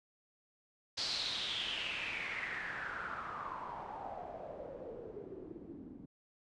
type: noise with low-pass filter sweep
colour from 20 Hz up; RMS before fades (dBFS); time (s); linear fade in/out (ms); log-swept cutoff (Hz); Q
white; -42; 0.97-6.06; 10; 4700 to 250; 5.9
effects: resampled to 22050 Hz